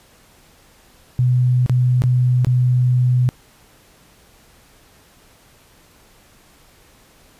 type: tone with dropouts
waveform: sine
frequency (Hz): 125.1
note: B2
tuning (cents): +23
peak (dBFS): -12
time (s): 1.19-3.29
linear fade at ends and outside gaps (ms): 0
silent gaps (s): 1.662-1.696 / 2.02-2.038 / 2.447-2.469
effects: pink hiss -51 dBFS RMS until 7.39 s + resampled to 32000 Hz